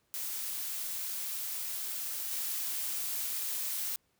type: noise with level steps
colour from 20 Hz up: blue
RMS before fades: -37 / -35 dBFS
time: 0.14-3.96 s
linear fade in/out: 0 ms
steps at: 2.31 s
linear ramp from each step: 2 ms
effects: pink hiss -74 dBFS RMS until 4.19 s + high-pass 60 Hz 12 dB/octave